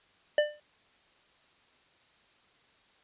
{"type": "tone with exponential decay", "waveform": "square", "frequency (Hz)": 596, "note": "D5", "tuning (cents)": 25, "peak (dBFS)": -19, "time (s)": [0.38, 0.6], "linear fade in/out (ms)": 2, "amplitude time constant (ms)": 46, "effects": ["white hiss -64 dBFS RMS until 3.03 s", "resampled to 8000 Hz"]}